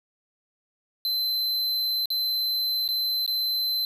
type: tone with dropouts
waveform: square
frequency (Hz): 4069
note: C8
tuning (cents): -49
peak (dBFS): -24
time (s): 1.05-3.85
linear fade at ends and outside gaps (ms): 1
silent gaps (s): 2.057-2.103 / 2.878-2.888 / 3.263-3.277
effects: none